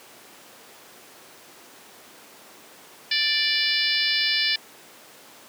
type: harmonic tone with a mistuned harmonic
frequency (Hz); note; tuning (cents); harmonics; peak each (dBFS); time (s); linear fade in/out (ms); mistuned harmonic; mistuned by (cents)
587.3; D5; 0; 3 / 4 / 5 / 6 / 7 / 8 / 9; -28 / -28 / -28 / -28 / -28 / -28 / -28; 3.11-4.56; 5; 9; -18
effects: pink hiss -47 dBFS RMS until 5.48 s + high-pass 300 Hz 12 dB/octave